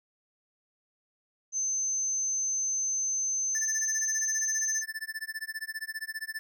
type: tone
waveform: sine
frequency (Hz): 6200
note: G8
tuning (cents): -20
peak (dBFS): -27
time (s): 1.52-4.84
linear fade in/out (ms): 50
type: tone with tremolo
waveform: square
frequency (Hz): 1760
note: A6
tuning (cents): 0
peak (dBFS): -32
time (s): 3.55-6.39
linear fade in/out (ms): 0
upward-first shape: sine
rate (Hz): 15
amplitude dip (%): 100
effects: none